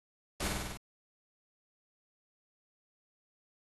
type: noise with echo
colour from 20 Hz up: pink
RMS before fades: -35 dBFS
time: 0.4-0.48 s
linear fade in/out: 5 ms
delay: 49 ms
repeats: 6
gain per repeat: -2 dB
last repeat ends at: 0.774 s
effects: AAC 32 kbps